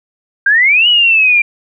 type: exponential two-way sweep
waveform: sine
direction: up then down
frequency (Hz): 1568 to 2960 to 2361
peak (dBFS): -6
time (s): 0.46-1.42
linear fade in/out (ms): 5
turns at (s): 0.88
effects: none